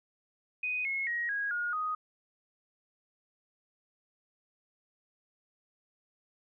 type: tone with pitch steps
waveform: sine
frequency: 2495 / 2172 / 1890.9 / 1646.1 / 1433 / 1247.5 Hz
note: D#7 / C#7 / A#6 / G#6 / F6 / D#6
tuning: +4 / -36 / +24 / -16 / +44 / +4 cents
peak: -30 dBFS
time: 0.63-1.95 s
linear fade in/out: 5 ms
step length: 220 ms
effects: none